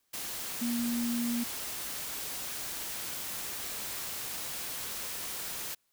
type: tone in noise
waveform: sine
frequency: 237.3 Hz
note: A#3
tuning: 31 cents sharp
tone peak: -29 dBFS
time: 0.61-1.44 s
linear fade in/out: 10 ms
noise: white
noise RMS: -38 dBFS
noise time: 0.13-5.75 s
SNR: +6 dB
effects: white hiss -75 dBFS RMS until 5.92 s